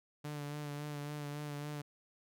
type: tone with vibrato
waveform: sawtooth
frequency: 146.83 Hz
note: D3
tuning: in tune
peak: -36 dBFS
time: 0.24-1.82 s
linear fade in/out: 10 ms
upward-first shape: sine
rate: 3.6 Hz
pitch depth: 28 cents each way
effects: none